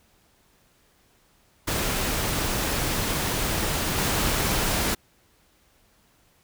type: noise with level steps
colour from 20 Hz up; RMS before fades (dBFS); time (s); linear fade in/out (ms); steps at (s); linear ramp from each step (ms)
pink; -26 / -24; 1.67-4.95; 10; 3.98; 5
effects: pink hiss -62 dBFS RMS until 6.43 s